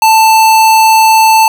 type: tone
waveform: square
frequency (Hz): 884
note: A5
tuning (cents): +8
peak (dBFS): -4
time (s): 0.02-1.48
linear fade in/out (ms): 2
effects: none